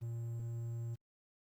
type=tone with quantisation; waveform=triangle; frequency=116.54 Hz; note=A#2; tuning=in tune; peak=-36 dBFS; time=0.01-0.96 s; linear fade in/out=20 ms; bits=11; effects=Opus 32 kbps